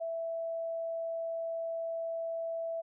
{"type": "tone", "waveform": "sine", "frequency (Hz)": 661, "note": "E5", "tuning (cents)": 5, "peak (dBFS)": -33, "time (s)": [0, 2.82], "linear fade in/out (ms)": 20, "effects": []}